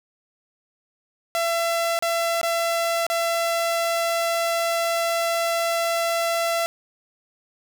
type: tone with dropouts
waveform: sawtooth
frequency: 673 Hz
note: E5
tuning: 36 cents sharp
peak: -17 dBFS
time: 1.35-6.66 s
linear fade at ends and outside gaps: 0 ms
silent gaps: 1.99-2.024 / 2.414-2.431 / 3.066-3.1 s
effects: none